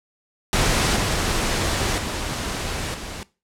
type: noise with level steps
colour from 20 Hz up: pink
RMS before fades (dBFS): -19 / -22 / -27 / -33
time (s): 0.53-3.23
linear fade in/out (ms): 0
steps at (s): 0.96 / 1.98 / 2.94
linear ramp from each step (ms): 2
effects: noise-tail reverb RT60 0.3 s tail -20 dB re dry + low-pass 9000 Hz 12 dB/octave